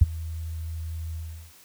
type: tone with ADSR envelope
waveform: sine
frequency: 81 Hz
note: E2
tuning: 30 cents flat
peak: -8 dBFS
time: 0.01-1.53 s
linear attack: 9 ms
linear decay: 25 ms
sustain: -22 dB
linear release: 380 ms
effects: white hiss -53 dBFS RMS until 1.64 s